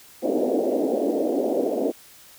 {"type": "band-pass noise", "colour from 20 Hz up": "pink", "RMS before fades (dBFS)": -23, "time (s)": [0.22, 1.92], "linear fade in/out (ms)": 20, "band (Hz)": [250, 660], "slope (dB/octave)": 48, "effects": ["white hiss -49 dBFS RMS until 2.38 s"]}